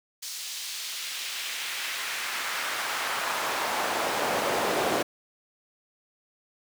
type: noise with high-pass filter sweep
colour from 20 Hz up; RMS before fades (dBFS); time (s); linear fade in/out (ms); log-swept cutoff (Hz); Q
brown; -30; 0.22-5.03; 10; 5000 to 430; 1.1
effects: none